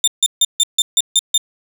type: tone bursts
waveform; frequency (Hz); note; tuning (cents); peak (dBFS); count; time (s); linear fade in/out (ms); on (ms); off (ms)
25% pulse; 3602; A7; +40; -6; 8; 0.04-1.378; 2; 36; 150
effects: none